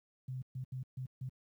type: tone bursts at uneven times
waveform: sine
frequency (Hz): 128.9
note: C3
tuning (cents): -26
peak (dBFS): -37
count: 5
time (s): 0.28-0.42 / 0.55-0.64 / 0.72-0.83 / 0.97-1.06 / 1.21-1.29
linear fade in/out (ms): 5
effects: high-pass 80 Hz 12 dB/octave + 12-bit